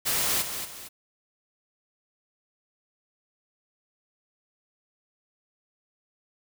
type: noise with echo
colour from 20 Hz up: white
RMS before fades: -26 dBFS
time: 0.05-0.43 s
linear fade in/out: 20 ms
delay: 230 ms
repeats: 2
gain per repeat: -8 dB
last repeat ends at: 0.89 s
effects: none